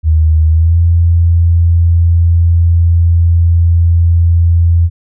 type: tone with pitch glide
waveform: sine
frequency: 79 to 84.67 Hz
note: D#2 to E2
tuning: +27 to +47 cents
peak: -5 dBFS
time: 0.03-4.9 s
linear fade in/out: 50 ms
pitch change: +120 cents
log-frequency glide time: 0.48-0.78 s
effects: none